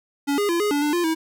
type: tone with pitch steps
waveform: square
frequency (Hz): 283.2 / 410.1 / 341.3 / 415.9 / 288.9 / 296.3 / 348.6 / 321.9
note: C#4 / G#4 / F4 / G#4 / D4 / D4 / F4 / E4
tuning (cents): +37 / -22 / -40 / +2 / -28 / +15 / -3 / -41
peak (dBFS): -20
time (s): 0.27-1.15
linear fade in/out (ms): 20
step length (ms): 110
effects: none